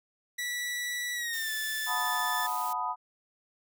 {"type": "tone with pitch glide", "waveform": "sawtooth", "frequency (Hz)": [1952, 1749.1], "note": ["B6", "A6"], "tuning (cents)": [-21, -11], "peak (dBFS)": -28, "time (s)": [0.38, 2.47], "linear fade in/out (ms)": 10, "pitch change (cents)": -190, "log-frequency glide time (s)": [1.14, 1.52]}
{"type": "noise", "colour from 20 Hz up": "blue", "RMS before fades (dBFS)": -41, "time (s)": [1.33, 2.73], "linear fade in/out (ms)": 2}
{"type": "chord", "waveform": "sine", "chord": "B dominant seventh", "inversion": "second", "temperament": "equal with one note detuned", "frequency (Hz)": [727.3, 880, 987.8, 1244.5], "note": ["F#5", "A5", "B5", "D#6"], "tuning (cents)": [-30, 0, 0, 0], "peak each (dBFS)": [-37, -36, -32, -35], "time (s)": [1.86, 2.96], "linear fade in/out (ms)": 50}
{"effects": []}